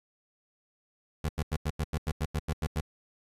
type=tone bursts; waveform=25% pulse; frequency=77.78 Hz; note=D#2; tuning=in tune; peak=-24 dBFS; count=12; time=1.24-2.809 s; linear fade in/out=5 ms; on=51 ms; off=87 ms; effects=resampled to 32000 Hz + 10-bit